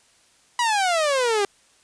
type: exponential sweep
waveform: sawtooth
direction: down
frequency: 987.8 to 392 Hz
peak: -15 dBFS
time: 0.59-1.45 s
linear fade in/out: 2 ms
effects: white hiss -58 dBFS RMS until 1.83 s + resampled to 22050 Hz